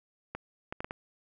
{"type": "clicks", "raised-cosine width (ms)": 0.5, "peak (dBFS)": -21, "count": 5, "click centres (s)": [0.35, 0.725, 0.805, 0.845, 0.909], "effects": []}